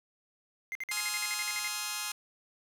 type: tone bursts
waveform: triangle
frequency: 2093 Hz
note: C7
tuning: in tune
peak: -32 dBFS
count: 12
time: 0.72-1.676 s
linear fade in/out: 0 ms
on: 32 ms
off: 52 ms
type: chord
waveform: 5% pulse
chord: F minor seventh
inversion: first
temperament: just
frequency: 838.1 / 1047.7 / 1257.2 / 1396.9 Hz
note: Ab5 / C6 / Eb6 / F6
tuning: +16 / +2 / +18 / 0 cents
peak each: -27 dBFS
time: 0.91-2.12 s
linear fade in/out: 5 ms
effects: low-pass 12000 Hz 12 dB/octave + 9-bit